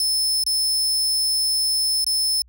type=tone with dropouts; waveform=sawtooth; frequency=5250 Hz; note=E8; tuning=8 cents flat; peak=-16 dBFS; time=0-2.42 s; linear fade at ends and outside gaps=2 ms; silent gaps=0.438-0.464 / 2.044-2.065 s; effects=added 60 Hz sine -49 dBFS peak until 2.48 s